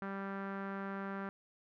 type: tone with low-pass filter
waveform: sawtooth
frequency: 196 Hz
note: G3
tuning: in tune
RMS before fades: -41 dBFS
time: 0.02-1.29 s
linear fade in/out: 0 ms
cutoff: 1500 Hz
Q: 3.1
effects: none